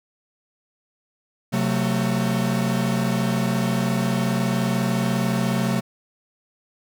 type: chord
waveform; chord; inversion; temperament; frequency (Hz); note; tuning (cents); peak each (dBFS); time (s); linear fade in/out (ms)
45% pulse; F# diminished; second; equal with one note detuned; 130.81 / 185 / 224.8; C3 / F#3 / A3; 0 / 0 / +37; -25 / -24 / -24; 1.52-5.81; 20
effects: none